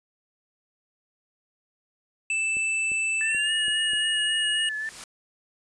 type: tone with pitch glide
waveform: square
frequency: 2642 to 2881 Hz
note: E7 to F#7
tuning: +3 to -47 cents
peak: -24 dBFS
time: 2.3-4.69 s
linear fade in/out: 2 ms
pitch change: +150 cents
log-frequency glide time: 3.24-3.52 s
type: clicks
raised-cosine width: 2 ms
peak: -30 dBFS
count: 5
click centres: 2.569 / 2.918 / 3.348 / 3.682 / 3.934 s
type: tone with vibrato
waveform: sine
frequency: 1749 Hz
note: A6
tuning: 11 cents flat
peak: -28 dBFS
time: 3.21-4.89 s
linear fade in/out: 0 ms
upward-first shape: sine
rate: 3.7 Hz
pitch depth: 32 cents each way
type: noise with exponential growth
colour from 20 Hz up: white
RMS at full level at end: -37 dBFS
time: 4.3-5.04 s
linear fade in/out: 2 ms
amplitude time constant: 160 ms
effects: resampled to 22050 Hz